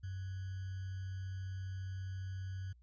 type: tone with sample-and-hold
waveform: sine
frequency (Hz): 94.7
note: F#2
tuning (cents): +41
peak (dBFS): -39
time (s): 0.03-2.73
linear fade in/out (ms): 10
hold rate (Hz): 1575
effects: added 60 Hz sine -60 dBFS peak until 2.82 s + resampled to 16000 Hz